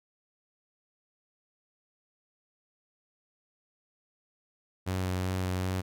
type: tone with vibrato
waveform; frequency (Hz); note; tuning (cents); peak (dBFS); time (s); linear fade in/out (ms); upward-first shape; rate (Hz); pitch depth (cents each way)
sawtooth; 92.5; F#2; 0; -25; 4.86-5.82; 20; sine; 2.6; 16
effects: none